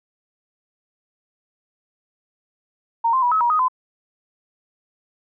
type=tone with pitch steps; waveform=sine; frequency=923 / 1044 / 972 / 1284 / 954 / 1249 / 1020 Hz; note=A#5 / C6 / B5 / E6 / A#5 / D#6 / C6; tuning=-17 / -4 / -28 / -46 / +40 / +6 / -44 cents; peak=-15 dBFS; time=3.04-3.684 s; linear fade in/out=10 ms; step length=92 ms; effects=none